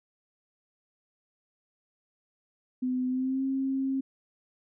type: tone with pitch glide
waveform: sine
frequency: 253.8 to 267.8 Hz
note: B3 to C4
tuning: +47 to +40 cents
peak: -26 dBFS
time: 2.82-4.01 s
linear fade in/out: 10 ms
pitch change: +93 cents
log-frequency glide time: 3.08-3.43 s
effects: none